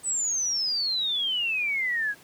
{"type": "exponential sweep", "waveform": "sine", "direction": "down", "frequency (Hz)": [8180, 1621], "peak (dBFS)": -24, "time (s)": [0.03, 2.15], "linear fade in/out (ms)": 50, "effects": ["pink hiss -52 dBFS RMS until 2.23 s", "high-pass 150 Hz 12 dB/octave"]}